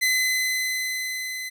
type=tone with level ramp; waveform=sawtooth; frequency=2030 Hz; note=B6; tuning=47 cents sharp; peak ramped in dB=-15 to -27 dBFS; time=0.01-1.5 s; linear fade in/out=20 ms; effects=none